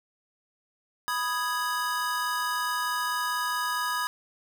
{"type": "chord", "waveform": "square", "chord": "G# minor", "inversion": "first", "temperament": "equal", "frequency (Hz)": [987.8, 1244.5, 1661.2], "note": ["B5", "D#6", "G#6"], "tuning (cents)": [0, 0, 0], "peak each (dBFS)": -32, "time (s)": [1.08, 4.07], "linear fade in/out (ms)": 0, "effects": []}